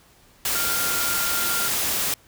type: tone in noise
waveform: sine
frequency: 1396.9 Hz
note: F6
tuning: in tune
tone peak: -28 dBFS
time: 0.55-1.68 s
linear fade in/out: 2 ms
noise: white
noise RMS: -24 dBFS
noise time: 0.45-2.14 s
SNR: -7 dB
effects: pink hiss -55 dBFS RMS until 2.27 s